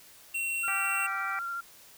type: tone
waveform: square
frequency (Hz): 2727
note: F7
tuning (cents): -42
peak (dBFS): -30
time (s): 0.34-1.07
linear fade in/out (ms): 10
type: tone with vibrato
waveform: sine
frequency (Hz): 1380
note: F6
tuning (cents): -21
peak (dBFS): -32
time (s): 0.63-1.61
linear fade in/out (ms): 10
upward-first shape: triangle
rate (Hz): 14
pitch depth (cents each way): 19
type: harmonic tone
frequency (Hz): 389.6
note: G4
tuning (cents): -11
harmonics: 2 / 3 / 4 / 5 / 6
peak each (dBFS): -39 / -39 / -39 / -39 / -39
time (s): 0.68-1.39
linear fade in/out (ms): 0
effects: white hiss -54 dBFS RMS until 1.97 s